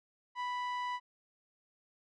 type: tone with low-pass filter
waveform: sawtooth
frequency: 987.8 Hz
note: B5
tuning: in tune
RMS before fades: -37 dBFS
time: 0.35-1 s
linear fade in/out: 50 ms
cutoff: 2500 Hz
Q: 0.57
effects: none